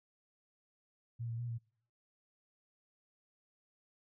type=tone with pitch steps; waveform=sine; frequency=117.2 / 115.3 / 120.1 / 116.2 Hz; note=A#2 / A#2 / B2 / A#2; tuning=+10 / -19 / -48 / -5 cents; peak=-37 dBFS; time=1.19-1.586 s; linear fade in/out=20 ms; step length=99 ms; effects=noise-tail reverb RT60 0.6 s tail -26 dB re dry